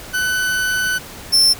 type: tone pair in turn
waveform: 40% pulse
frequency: 1502 / 5353 Hz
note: F#6 / E8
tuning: +26 / +26 cents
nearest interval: octave + minor seventh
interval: 2200 cents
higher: second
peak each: -16 / -9 dBFS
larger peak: second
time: 0.13-0.99 / 1.32-1.54 s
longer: first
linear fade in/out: 20 ms
effects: pink hiss -35 dBFS RMS until 1.59 s